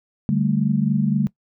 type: chord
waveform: sine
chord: D suspended fourth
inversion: none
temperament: equal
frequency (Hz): 146.83 / 196 / 220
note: D3 / G3 / A3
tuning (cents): 0 / 0 / 0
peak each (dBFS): -21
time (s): 0.29-1.27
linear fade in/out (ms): 0
effects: noise-tail reverb RT60 0.1 s tail -21 dB re dry